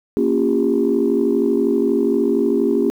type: chord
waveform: sine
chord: G half-diminished seventh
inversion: first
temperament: equal with one note detuned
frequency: 233.1 / 277.2 / 349.2 / 401.9 Hz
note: Bb3 / Db4 / F4 / G4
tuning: 0 / 0 / 0 / +43 cents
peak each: -20 / -19 / -20 / -18 dBFS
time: 0.17-2.9 s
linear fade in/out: 0 ms
effects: tanh soft clip ceiling -6 dBFS + 8-bit